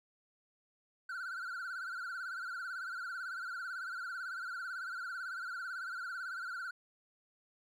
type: tone with vibrato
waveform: triangle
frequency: 1450 Hz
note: F#6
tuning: 35 cents flat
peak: -37 dBFS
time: 1.09-6.71 s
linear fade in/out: 5 ms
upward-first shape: sine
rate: 18 Hz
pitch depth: 110 cents each way
effects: none